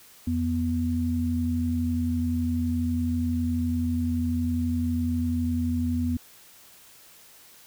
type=tone pair together; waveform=sine; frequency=85.69 / 245.1 Hz; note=F2 / B3; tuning=-32 / -13 cents; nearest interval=octave + tritone; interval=1819 cents; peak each=-27 / -25 dBFS; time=0.27-6.17 s; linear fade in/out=5 ms; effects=white hiss -52 dBFS RMS until 7.66 s